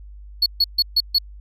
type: tone bursts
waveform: triangle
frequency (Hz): 4377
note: C#8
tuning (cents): -23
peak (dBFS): -12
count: 5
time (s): 0.42-1.185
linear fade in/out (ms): 5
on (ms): 41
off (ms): 140
effects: added 50 Hz sine -37 dBFS peak until 1.4 s